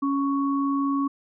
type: tone pair together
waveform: sine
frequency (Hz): 277.5 / 1112.4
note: C#4 / C#6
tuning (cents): +2 / +6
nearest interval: 2 octaves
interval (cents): 2404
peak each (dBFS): -22 / -28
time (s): 0.02-1.08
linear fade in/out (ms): 10
effects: none